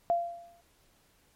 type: tone with exponential decay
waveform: sine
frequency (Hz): 688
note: F5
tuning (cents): -26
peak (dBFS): -21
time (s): 0.1-0.61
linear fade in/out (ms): 0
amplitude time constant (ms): 110
effects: pink hiss -66 dBFS RMS until 1.35 s + MP3 64 kbps